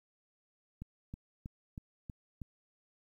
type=click train; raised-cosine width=5 ms; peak=-30 dBFS; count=6; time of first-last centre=0.82-2.417 s; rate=3.13 Hz; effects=11-bit